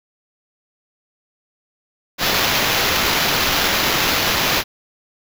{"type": "noise with sample-and-hold", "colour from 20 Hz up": "blue", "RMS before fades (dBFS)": -18, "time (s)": [2.18, 4.64], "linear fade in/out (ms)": 50, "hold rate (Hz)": 8820, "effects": []}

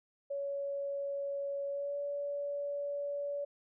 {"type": "tone with pitch glide", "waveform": "sine", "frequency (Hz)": [561, 571.5], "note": ["C#5", "D5"], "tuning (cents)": [21, -47], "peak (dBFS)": -34, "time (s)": [0.3, 3.45], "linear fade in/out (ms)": 10, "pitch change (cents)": 32, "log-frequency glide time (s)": [1.69, 1.97], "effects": []}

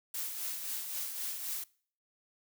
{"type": "noise with tremolo", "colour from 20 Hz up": "blue", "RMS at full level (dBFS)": -36, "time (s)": [0.14, 1.64], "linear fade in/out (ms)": 5, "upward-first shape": "triangle", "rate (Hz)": 3.8, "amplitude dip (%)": 50, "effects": ["noise-tail reverb RT60 0.5 s tail -23 dB re dry"]}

